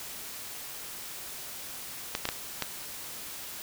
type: clicks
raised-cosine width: 0.2 ms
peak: -11 dBFS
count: 4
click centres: 2.151 / 2.254 / 2.289 / 2.623 s
effects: white hiss -41 dBFS RMS until 3.62 s